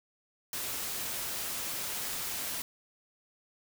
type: noise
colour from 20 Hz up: white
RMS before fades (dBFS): -36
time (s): 0.53-2.62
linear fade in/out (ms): 2
effects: none